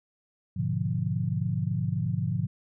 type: chord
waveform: sine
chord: G# diminished seventh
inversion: none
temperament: equal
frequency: 103.83 / 123.47 / 146.83 / 174.61 Hz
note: G#2 / B2 / D3 / F3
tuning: 0 / 0 / 0 / 0 cents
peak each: -31 dBFS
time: 0.56-2.47 s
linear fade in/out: 10 ms
effects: none